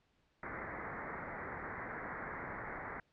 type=low-pass noise; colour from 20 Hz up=white; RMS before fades=-44 dBFS; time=0.43-3 s; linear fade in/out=2 ms; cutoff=2100 Hz; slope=96 dB/octave; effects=pink hiss -75 dBFS RMS until 3.12 s + low-pass 4000 Hz 12 dB/octave